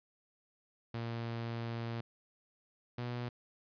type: tone pair in turn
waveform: sawtooth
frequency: 116.2 / 121.41 Hz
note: A#2 / B2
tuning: -5 / -29 cents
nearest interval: minor second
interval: 76 cents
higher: second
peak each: -33 / -33 dBFS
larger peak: neither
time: 0.94-2.01 / 2.98-3.29 s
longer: first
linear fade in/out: 5 ms
effects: resampled to 11025 Hz